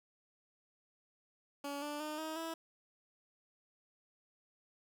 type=tone with pitch steps; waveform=15% pulse; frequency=284 / 294.2 / 304.7 / 315.7 / 327 Hz; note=C#4 / D4 / D#4 / D#4 / E4; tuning=+42 / +3 / -36 / +25 / -14 cents; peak=-33 dBFS; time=1.64-2.54 s; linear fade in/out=5 ms; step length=180 ms; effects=none